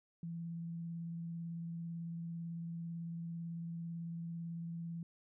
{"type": "tone with vibrato", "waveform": "sine", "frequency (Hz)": 167.8, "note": "E3", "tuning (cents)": 31, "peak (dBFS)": -40, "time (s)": [0.23, 5.03], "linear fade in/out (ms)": 2, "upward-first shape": "square", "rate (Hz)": 18, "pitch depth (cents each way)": 11, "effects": []}